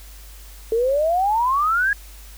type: exponential sweep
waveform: sine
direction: up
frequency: 439 to 1682 Hz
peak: -16 dBFS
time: 0.72-1.93 s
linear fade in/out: 2 ms
effects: added 50 Hz sine -39 dBFS peak until 2.37 s + white hiss -46 dBFS RMS until 2.37 s